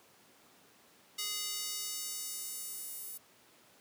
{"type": "tone with high-pass filter sweep", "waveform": "square", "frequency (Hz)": 415.3, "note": "G#4", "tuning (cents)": 0, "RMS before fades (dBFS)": -40, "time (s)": [1.18, 3.18], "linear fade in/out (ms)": 10, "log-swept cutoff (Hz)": [3600, 12000], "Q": 1, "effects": ["pink hiss -62 dBFS RMS until 3.8 s", "high-pass 200 Hz 12 dB/octave"]}